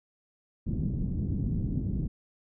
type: low-pass noise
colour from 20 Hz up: white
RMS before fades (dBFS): -30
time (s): 0.66-2.08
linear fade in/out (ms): 10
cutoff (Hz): 220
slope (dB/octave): 24
effects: none